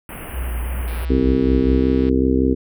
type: band-stop noise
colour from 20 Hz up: pink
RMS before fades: -33 dBFS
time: 0.09-1.05 s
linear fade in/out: 2 ms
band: 3000 to 9100 Hz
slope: 96 dB/octave
type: tone with vibrato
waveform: sine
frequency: 60.8 Hz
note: B1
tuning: 26 cents flat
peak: -21 dBFS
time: 0.32-1.82 s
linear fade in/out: 50 ms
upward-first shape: square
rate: 2.9 Hz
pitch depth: 49 cents each way
type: click train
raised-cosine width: 0.3 ms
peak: -23 dBFS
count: 197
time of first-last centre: 0.88-2.09 s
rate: 162 Hz
type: harmonic tone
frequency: 65.41 Hz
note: C2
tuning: in tune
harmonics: 1 / 2 / 3 / 4 / 5 / 6 / 7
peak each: -21 / -27 / -26 / -17 / -23 / -22 / -24 dBFS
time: 1.09-2.55 s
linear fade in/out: 20 ms
effects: none